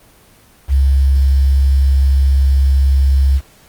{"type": "tone with quantisation", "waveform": "sine", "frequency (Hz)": 67.9, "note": "C#2", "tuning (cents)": -35, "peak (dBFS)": -8, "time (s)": [0.68, 3.41], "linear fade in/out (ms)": 50, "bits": 6, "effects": ["pink hiss -47 dBFS RMS until 3.68 s", "Opus 24 kbps"]}